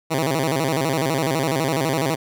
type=tone with vibrato; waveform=10% pulse; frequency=146.83 Hz; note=D3; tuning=in tune; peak=-11 dBFS; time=0.1-2.16 s; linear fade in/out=20 ms; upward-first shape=square; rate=12 Hz; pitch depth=170 cents each way; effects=none